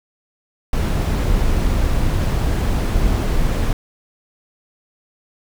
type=noise; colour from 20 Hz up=brown; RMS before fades=-17 dBFS; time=0.73-3.73 s; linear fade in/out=2 ms; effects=none